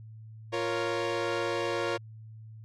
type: chord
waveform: sawtooth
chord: Bb minor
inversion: second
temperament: equal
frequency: 349.2 / 466.2 / 554.4 Hz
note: F4 / Bb4 / Db5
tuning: 0 / 0 / 0 cents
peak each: -29 dBFS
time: 0.52-1.98 s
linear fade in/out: 20 ms
effects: added 110 Hz sine -44 dBFS peak until 2.64 s + low-pass 5000 Hz 12 dB/octave